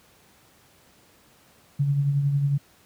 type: tone with tremolo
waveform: sine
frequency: 141.4 Hz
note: C#3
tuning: 35 cents sharp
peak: -17 dBFS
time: 1.79-2.58 s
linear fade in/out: 10 ms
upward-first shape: triangle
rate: 11 Hz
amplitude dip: 50%
effects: pink hiss -57 dBFS RMS until 2.85 s + high-pass 80 Hz 12 dB/octave